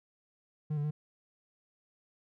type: tone with pitch steps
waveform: triangle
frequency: 151.9 / 146 / 150.4 Hz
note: D#3 / D3 / D3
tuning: -41 / -10 / +42 cents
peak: -28 dBFS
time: 0.7-0.91 s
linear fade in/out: 10 ms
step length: 70 ms
effects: none